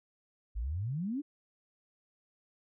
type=exponential sweep; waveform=sine; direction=up; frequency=48.92 to 307.3 Hz; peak=-32 dBFS; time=0.55-1.22 s; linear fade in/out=20 ms; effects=none